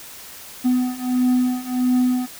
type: beating tone pair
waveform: triangle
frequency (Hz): 250.1 / 251.6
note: B3 / B3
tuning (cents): +22 / +32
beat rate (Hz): 1.5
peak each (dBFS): -19 / -17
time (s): 0.64-2.27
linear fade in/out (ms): 20
effects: white hiss -39 dBFS RMS until 2.39 s